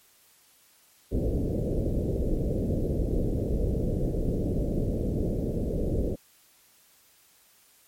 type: low-pass noise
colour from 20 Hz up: pink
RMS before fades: -27 dBFS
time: 1.11-6.16 s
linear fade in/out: 20 ms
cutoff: 560 Hz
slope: 48 dB/octave
effects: white hiss -60 dBFS RMS until 7.87 s + MP3 64 kbps